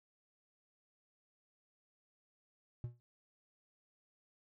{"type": "tone with exponential decay", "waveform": "triangle", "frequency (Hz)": 120, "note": "B2", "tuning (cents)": -49, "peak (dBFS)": -33, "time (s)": [2.84, 3], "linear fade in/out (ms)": 0, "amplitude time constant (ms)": 34, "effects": []}